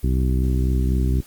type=harmonic tone; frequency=64 Hz; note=C2; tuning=38 cents flat; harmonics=1 / 2 / 3 / 4 / 5 / 6; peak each=-18 / -24 / -28 / -30 / -32 / -34 dBFS; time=0.03-1.21 s; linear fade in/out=10 ms; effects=white hiss -49 dBFS RMS until 1.26 s + Opus 24 kbps